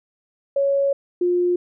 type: tone pair in turn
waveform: sine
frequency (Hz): 556 / 354.6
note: C#5 / F4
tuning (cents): +5 / +26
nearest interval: minor sixth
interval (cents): 779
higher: first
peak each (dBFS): -16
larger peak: neither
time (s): 0.56-0.93 / 1.21-1.56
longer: first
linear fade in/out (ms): 5
effects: none